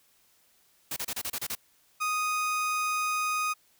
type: noise bursts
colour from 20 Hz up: white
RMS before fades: -33 dBFS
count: 8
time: 0.91-1.552 s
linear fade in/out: 5 ms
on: 54 ms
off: 30 ms
type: tone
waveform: 30% pulse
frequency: 1244.5 Hz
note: D#6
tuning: in tune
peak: -24 dBFS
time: 2-3.54 s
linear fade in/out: 20 ms
effects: white hiss -65 dBFS RMS until 3.79 s